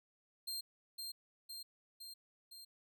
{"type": "tone with echo", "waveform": "sawtooth", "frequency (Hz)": 4186, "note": "C8", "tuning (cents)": 0, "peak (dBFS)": -37, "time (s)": [0.47, 0.61], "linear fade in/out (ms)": 10, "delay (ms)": 510, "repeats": 4, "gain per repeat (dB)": -3, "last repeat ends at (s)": 2.65, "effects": []}